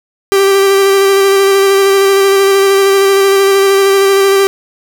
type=tone with vibrato; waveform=45% pulse; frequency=392 Hz; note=G4; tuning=in tune; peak=-6 dBFS; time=0.32-4.47 s; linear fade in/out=0 ms; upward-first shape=square; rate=13 Hz; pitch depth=13 cents each way; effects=none